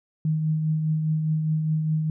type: tone with tremolo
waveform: sine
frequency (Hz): 156.3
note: D#3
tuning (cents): +8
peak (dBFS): -19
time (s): 0.25-2.1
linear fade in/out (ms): 2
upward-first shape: triangle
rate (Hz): 4.9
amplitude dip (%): 40
effects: none